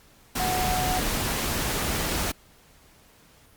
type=tone in noise; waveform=sine; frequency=736 Hz; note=F#5; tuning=9 cents flat; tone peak=-26 dBFS; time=0.39-1 s; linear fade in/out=10 ms; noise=pink; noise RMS=-27 dBFS; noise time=0.35-2.32 s; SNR=-2 dB; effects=pink hiss -56 dBFS RMS until 3.56 s + Opus 48 kbps